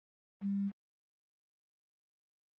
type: tone with quantisation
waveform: sine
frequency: 198.8 Hz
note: G3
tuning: 25 cents sharp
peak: -31 dBFS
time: 0.41-0.72 s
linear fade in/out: 50 ms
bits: 9
effects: low-pass 2000 Hz 12 dB/octave + Opus 32 kbps